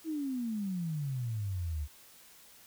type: exponential sweep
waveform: sine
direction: down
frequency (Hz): 329.6 to 70.7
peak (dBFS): -32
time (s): 0.04-1.88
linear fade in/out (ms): 50
effects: white hiss -57 dBFS RMS until 2.66 s